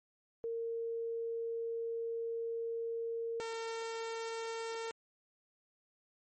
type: tone pair in turn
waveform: sine / sawtooth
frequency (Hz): 460 / 454.7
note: A#4 / A#4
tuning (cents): -23 / -43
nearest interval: unison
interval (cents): 20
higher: first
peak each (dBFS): -35 / -34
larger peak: second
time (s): 0.44-3.4 / 3.4-4.91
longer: first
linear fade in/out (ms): 0
effects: MP3 32 kbps